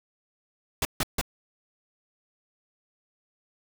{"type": "noise bursts", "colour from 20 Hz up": "pink", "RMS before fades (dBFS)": -26, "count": 3, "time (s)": [0.82, 1.213], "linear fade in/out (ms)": 2, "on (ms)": 31, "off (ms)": 150, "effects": []}